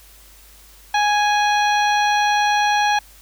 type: harmonic tone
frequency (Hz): 830.6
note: G#5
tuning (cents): 0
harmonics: 1 / 2 / 3 / 4 / 5 / 7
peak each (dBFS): -16 / -22 / -26 / -28 / -30 / -33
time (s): 0.94-2.99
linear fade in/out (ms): 5
effects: added 50 Hz sine -48 dBFS peak until 3.21 s + white hiss -48 dBFS RMS until 3.21 s